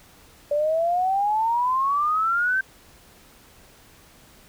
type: exponential sweep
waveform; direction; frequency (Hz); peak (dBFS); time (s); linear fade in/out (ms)
sine; up; 576 to 1568; -19; 0.51-2.61; 5
effects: pink hiss -52 dBFS RMS until 4.48 s

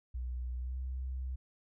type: tone with pitch glide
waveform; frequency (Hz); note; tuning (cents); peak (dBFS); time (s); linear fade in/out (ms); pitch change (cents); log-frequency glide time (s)
sine; 61.74 to 64.44; B1 to C2; 0 to -26; -35; 0.14-1.36; 10; +74; 0.58-0.78
effects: none

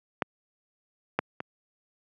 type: clicks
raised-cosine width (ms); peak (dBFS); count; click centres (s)
0.5; -9 / -8 / -18; 3; 0.222 / 1.19 / 1.404
effects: high-pass 150 Hz 12 dB/octave

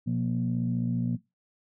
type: tone cluster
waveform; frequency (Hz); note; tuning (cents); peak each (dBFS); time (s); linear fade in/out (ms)
sine; 122.8 / 177.9 / 236.9; B2 / F3 / A#3; -9 / +32 / +28; -29; 0.06-1.17; 20
effects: noise-tail reverb RT60 0.2 s tail -18 dB re dry + tanh soft clip ceiling -18 dBFS

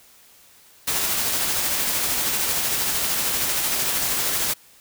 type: noise with tremolo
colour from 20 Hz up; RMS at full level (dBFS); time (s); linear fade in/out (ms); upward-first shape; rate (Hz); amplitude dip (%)
white; -22; 0.87-4.54; 10; sine; 13; 25
effects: white hiss -52 dBFS RMS until 4.8 s

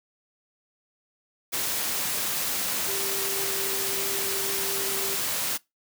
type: tone in noise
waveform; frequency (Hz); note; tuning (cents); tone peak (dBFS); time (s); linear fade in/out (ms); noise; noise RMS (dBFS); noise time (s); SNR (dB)
sine; 392; G4; 0; -35; 2.87-5.16; 20; white; -28; 1.52-5.58; -10
effects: noise-tail reverb RT60 0.2 s tail -23 dB re dry + high-pass 100 Hz 12 dB/octave

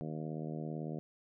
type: harmonic tone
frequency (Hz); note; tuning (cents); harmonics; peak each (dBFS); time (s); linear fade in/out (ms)
78; D#2; +5; 2 / 3 / 4 / 5 / 6 / 7 / 8 / 9; -40 / -44 / -46 / -48 / -50 / -51 / -52 / -53; 0.01-0.99; 0
effects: none

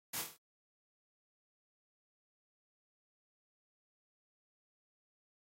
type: noise with echo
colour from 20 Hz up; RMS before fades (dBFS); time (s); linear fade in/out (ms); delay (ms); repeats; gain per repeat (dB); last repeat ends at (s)
white; -40; 0.13-0.22; 10; 25; 6; -4; 0.37
effects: high-pass 100 Hz 12 dB/octave + AAC 48 kbps

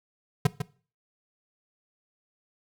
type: tone with echo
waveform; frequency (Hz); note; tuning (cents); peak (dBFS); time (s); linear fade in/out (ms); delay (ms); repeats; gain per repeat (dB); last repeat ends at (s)
square; 144.4; D3; -29; -17; 0.45-0.47; 5; 150; 1; -9; 0.62
effects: noise-tail reverb RT60 0.4 s tail -19 dB re dry

